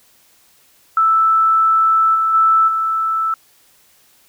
sine tone with level steps, 1318.5 Hz, E6, in tune, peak -10 / -13 / -9 / -15 dBFS, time 0.97-3.34 s, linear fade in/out 2 ms, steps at 2.14 / 2.33 / 2.67 s, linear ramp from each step 20 ms, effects white hiss -53 dBFS RMS until 4.28 s

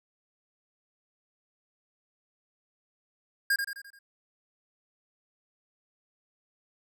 square tone with echo, 1618 Hz, G#6, 46 cents flat, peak -23 dBFS, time 3.5-3.56 s, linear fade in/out 5 ms, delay 86 ms, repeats 5, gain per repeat -6 dB, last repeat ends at 3.99 s, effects none

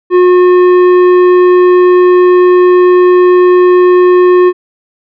triangle tone with tanh clipping, 360.9 Hz, F#4, 43 cents flat, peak -4 dBFS, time 0.1-4.53 s, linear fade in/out 50 ms, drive 15 dB, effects none

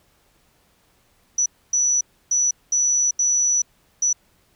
sine tone bursts at uneven times, 5920 Hz, F#8, in tune, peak -16 dBFS, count 6, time 1.38-1.46 / 1.73-2.01 / 2.31-2.51 / 2.72-3.11 / 3.19-3.62 / 4.02-4.13 s, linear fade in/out 5 ms, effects pink hiss -61 dBFS RMS until 4.55 s

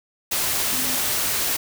sine tone in noise, 255.7 Hz, C4, 40 cents flat, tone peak -33 dBFS, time 0.72-0.96 s, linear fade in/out 10 ms, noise white, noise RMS -23 dBFS, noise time 0.31-1.57 s, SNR -13 dB, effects none

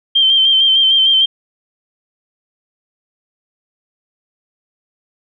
sine tone with vibrato, 3136 Hz, G7, in tune, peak -8 dBFS, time 0.15-1.26 s, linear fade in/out 10 ms, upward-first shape square, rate 6.6 Hz, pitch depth 26 cents each way, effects none

